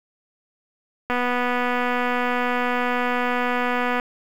click train, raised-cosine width 0.5 ms, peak -9 dBFS, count 714, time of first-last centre 1.1-3.998 s, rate 246 Hz, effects 7-bit

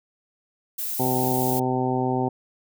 violet noise, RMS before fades -29 dBFS, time 0.78-1.6 s, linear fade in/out 10 ms
harmonic tone, 127.9 Hz, C3, 39 cents flat, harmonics 1 / 2 / 3 / 4 / 5 / 6 / 7, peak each -28 / -26 / -27 / -33 / -35 / -28 / -31 dBFS, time 0.99-2.29 s, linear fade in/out 10 ms
effects none

